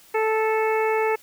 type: harmonic tone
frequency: 438.7 Hz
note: A4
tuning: 5 cents flat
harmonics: 1 / 2 / 3 / 4 / 5 / 6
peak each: -21 / -25 / -32 / -33 / -30 / -36 dBFS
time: 0.14-1.16 s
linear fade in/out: 10 ms
effects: white hiss -52 dBFS RMS until 1.22 s